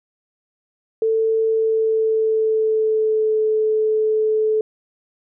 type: tone with pitch glide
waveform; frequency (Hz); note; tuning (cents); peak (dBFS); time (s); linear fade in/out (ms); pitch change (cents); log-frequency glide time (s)
sine; 444.8 to 433.9; A4 to A4; +19 to -24; -15; 1.02-4.61; 2; -43; 1.46-3.39
effects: none